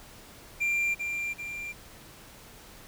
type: tone with echo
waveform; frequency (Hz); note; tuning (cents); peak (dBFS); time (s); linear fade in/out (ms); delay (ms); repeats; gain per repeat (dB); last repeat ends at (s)
triangle; 2377; D7; +20; -23; 0.6-0.95; 20; 390; 2; -5; 1.73
effects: pink hiss -50 dBFS RMS until 2.87 s